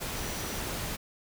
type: tone in noise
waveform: sine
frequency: 5870 Hz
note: F#8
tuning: 15 cents flat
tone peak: -46 dBFS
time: 0.15-0.62 s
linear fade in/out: 20 ms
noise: pink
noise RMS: -35 dBFS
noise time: 0-0.97 s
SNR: -14 dB
effects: none